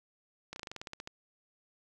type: slowing click train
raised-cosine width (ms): 0.2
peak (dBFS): -24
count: 12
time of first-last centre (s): 0.53-1.074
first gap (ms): 31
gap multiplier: 1.09
effects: none